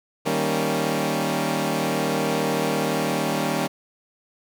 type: chord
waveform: 15% pulse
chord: Eb dominant seventh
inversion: none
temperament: equal with one note detuned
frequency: 155.56 / 196 / 233.1 / 275.3 Hz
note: Eb3 / G3 / Bb3 / Db4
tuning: 0 / 0 / 0 / -12 cents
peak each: -21 dBFS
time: 0.25-3.68 s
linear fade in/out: 20 ms
effects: none